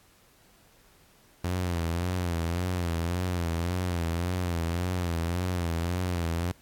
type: tone with vibrato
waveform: sawtooth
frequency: 87 Hz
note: F2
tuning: 6 cents flat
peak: -23 dBFS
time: 1.44-6.52 s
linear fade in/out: 5 ms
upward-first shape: sine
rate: 1.8 Hz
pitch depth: 83 cents each way
effects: pink hiss -60 dBFS RMS until 6.61 s + AAC 64 kbps